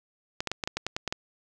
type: clicks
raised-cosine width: 0.2 ms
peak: -12 dBFS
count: 10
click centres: 0.405 / 0.473 / 0.516 / 0.638 / 0.675 / 0.77 / 0.866 / 0.965 / 1.077 / 1.125 s
effects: none